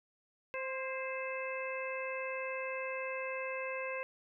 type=harmonic tone with a mistuned harmonic; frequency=523.3 Hz; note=C5; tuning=in tune; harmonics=1 / 2 / 3 / 4 / 5; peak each=-39 / -44 / -46 / -44 / -43 dBFS; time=0.54-4.03 s; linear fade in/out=0 ms; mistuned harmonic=3; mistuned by=+39 cents; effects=none